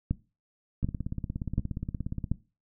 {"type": "two click trains", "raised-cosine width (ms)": 5, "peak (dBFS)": [-14, -20], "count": [4, 25], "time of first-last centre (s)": [[0.11, 2.316], [0.83, 2.242]], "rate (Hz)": [1.36, 17], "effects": ["noise-tail reverb RT60 0.3 s tail -19 dB re dry"]}